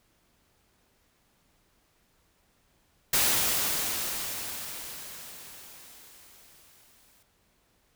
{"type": "noise with exponential decay", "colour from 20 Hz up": "white", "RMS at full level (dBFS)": -23, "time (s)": [3.13, 7.23], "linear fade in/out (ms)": 5, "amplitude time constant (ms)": 890, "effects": ["pink hiss -68 dBFS RMS until 7.95 s"]}